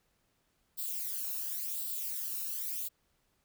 violet noise with flanger, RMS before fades -37 dBFS, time 0.77-2.89 s, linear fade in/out 20 ms, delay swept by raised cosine 0.23 to 0.75 ms, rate 0.92 Hz, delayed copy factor +0.65, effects pink hiss -75 dBFS RMS until 3.44 s

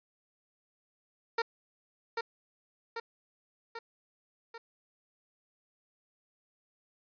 15% pulse tone with echo, 459.9 Hz, A#4, 23 cents flat, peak -21 dBFS, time 1.38-1.42 s, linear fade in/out 5 ms, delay 790 ms, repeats 4, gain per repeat -4 dB, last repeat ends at 4.58 s, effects resampled to 11025 Hz

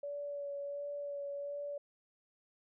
sine tone with vibrato, 571 Hz, D5, 49 cents flat, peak -38 dBFS, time 0.03-1.78 s, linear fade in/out 5 ms, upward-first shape sine, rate 1.4 Hz, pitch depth 16 cents each way, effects none

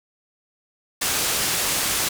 white low-pass noise, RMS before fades -23 dBFS, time 1.01-2.09 s, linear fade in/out 10 ms, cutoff 11000 Hz, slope 12 dB/octave, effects none

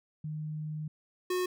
sine / square tone pair in turn, 153.6 / 364 Hz, D#3 / F#4, -22 / -28 cents, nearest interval octave + minor third, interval 1494 cents, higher second, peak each -34 / -29 dBFS, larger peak second, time 0.24-0.88 / 1.3-1.46 s, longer first, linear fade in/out 5 ms, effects none

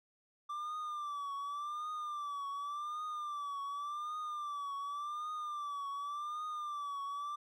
triangle tone with vibrato, 1174.7 Hz, D6, in tune, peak -36 dBFS, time 0.49-7.36 s, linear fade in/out 10 ms, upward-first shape triangle, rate 0.88 Hz, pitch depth 93 cents each way, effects none

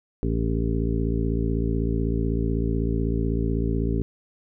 harmonic tone, 56 Hz, A1, 31 cents sharp, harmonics 1 / 2 / 3 / 4 / 5 / 7 / 8, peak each -25 / -28 / -30 / -31 / -30 / -31 / -37 dBFS, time 0.23-4.02 s, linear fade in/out 0 ms, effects none

